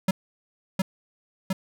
square tone with echo, 189.7 Hz, F#3, 43 cents sharp, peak -19 dBFS, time 0.08-0.11 s, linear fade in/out 5 ms, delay 710 ms, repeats 2, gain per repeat -2 dB, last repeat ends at 1.53 s, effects none

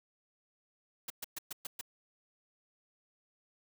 white noise bursts, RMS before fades -40 dBFS, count 6, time 1.08-1.812 s, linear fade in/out 5 ms, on 22 ms, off 120 ms, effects none

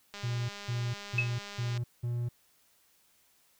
click train, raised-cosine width 0.2 ms, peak -26 dBFS, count 333, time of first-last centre 0.14-1.775 s, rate 203 Hz
triangle tone bursts, 120 Hz, B2, 49 cents flat, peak -28 dBFS, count 5, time 0.23-2.29 s, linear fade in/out 10 ms, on 260 ms, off 190 ms
sine tone with exponential decay, 2584 Hz, E7, 35 cents flat, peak -22 dBFS, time 1.18-1.32 s, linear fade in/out 5 ms, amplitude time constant 30 ms
effects white hiss -67 dBFS RMS until 3.59 s

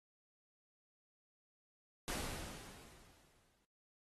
pink noise with exponential decay, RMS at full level -40 dBFS, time 2.08-3.65 s, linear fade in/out 0 ms, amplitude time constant 340 ms, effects noise-tail reverb RT60 0.2 s tail -24 dB re dry + AAC 32 kbps

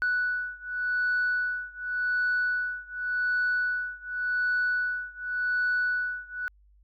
sine beating tone pair, 1480 / 1480.88 Hz, F#6 / F#6, 0 / +1 cents, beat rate 0.88 Hz, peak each -27 / -28 dBFS, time 0.02-6.48 s, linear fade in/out 0 ms, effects tanh soft clip ceiling -20 dBFS + added 50 Hz sine -56 dBFS peak until 6.83 s

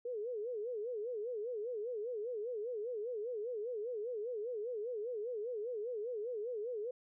sine tone with vibrato, 455.4 Hz, A#4, 40 cents flat, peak -37 dBFS, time 0.05-6.91 s, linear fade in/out 5 ms, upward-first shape sine, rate 5 Hz, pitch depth 180 cents each way, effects none

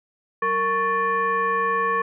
sine tone with frequency modulation, 1110 Hz, C#6, 2 cents sharp, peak -19 dBFS, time 0.42-2.02 s, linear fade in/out 5 ms, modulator 649 Hz, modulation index 0.96, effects none

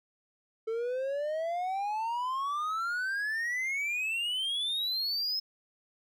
triangle exponential sweep, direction up, 440 to 5200 Hz, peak -28 dBFS, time 0.67-5.4 s, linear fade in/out 10 ms, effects none

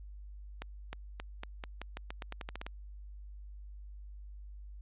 accelerating click train, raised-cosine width 0.3 ms, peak -24 dBFS, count 15, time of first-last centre 0.62-2.665 s, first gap 310 ms, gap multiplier 0.87, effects added 50 Hz sine -45 dBFS peak until 4.81 s + resampled to 8000 Hz

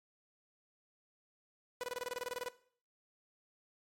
sawtooth tone bursts, 493.9 Hz, B4, in tune, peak -33 dBFS, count 14, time 1.81-2.485 s, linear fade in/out 0 ms, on 25 ms, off 25 ms, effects noise-tail reverb RT60 0.5 s tail -17 dB re dry + MP3 64 kbps

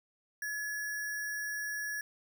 sine tone with sample-and-hold, 1700 Hz, G#6, 40 cents sharp, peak -34 dBFS, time 0.42-2.01 s, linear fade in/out 2 ms, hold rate 7350 Hz, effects none

